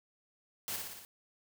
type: noise with echo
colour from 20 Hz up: white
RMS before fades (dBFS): -38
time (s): 0.68-0.76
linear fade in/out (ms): 0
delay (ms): 58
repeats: 5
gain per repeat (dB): -3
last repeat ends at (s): 1.05
effects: none